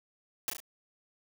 white noise with echo, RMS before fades -32 dBFS, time 0.48-0.5 s, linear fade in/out 0 ms, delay 34 ms, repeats 3, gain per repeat -5 dB, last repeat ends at 0.602 s, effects none

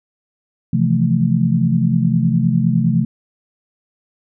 sine chord, F major seventh, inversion second, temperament equal, 130.81 / 164.81 / 174.61 / 220 Hz, C3 / E3 / F3 / A3, 0 / 0 / 0 / 0 cents, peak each -18 dBFS, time 0.73-3.05 s, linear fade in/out 5 ms, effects none

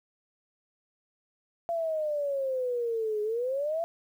sine exponential two-way sweep, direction down then up, 684 to 417.1 to 684 Hz, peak -27 dBFS, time 1.69-3.84 s, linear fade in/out 0 ms, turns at 3.22 s, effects 10-bit

